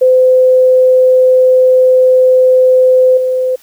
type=tone with level steps; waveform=sine; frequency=512 Hz; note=C5; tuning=38 cents flat; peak=-4 / -10 dBFS; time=0.01-3.56 s; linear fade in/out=10 ms; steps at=3.17 s; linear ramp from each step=5 ms; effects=white hiss -45 dBFS RMS until 3.62 s